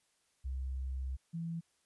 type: tone pair in turn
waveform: sine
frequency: 65.5 / 166.53 Hz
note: C2 / E3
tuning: +2 / +18 cents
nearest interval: octave + major third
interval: 1616 cents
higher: second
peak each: -35 / -36 dBFS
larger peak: first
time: 0.44-1.17 / 1.33-1.61 s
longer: first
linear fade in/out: 20 ms
effects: white hiss -75 dBFS RMS until 1.85 s + resampled to 24000 Hz